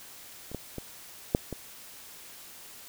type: clicks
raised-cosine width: 2 ms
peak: -29 / -20 / -22 / -8 / -21 dBFS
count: 5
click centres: 0.516 / 0.547 / 0.783 / 1.349 / 1.527 s
effects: white hiss -48 dBFS RMS until 2.88 s